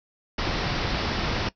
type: low-pass noise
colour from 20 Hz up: pink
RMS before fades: -27 dBFS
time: 0.38-1.49 s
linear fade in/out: 5 ms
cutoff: 5500 Hz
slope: 96 dB/octave
effects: noise-tail reverb RT60 0.1 s tail -19 dB re dry